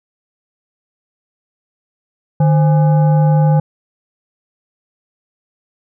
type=tone with frequency modulation; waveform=sine; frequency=152.1 Hz; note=D#3; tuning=39 cents flat; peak=-8 dBFS; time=2.4-3.6 s; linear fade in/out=5 ms; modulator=676 Hz; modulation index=0.47; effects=none